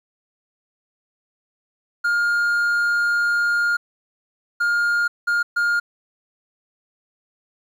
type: tone bursts at uneven times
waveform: triangle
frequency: 1414 Hz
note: F6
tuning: 21 cents sharp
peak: -15 dBFS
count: 4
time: 2.04-3.77 / 4.6-5.08 / 5.27-5.43 / 5.56-5.8 s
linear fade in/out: 10 ms
effects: 9-bit